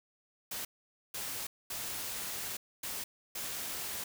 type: noise bursts at uneven times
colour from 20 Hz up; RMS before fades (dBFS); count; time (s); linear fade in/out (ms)
white; -39; 5; 0.51-0.65 / 1.14-1.47 / 1.7-2.57 / 2.83-3.04 / 3.35-4.04; 5
effects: none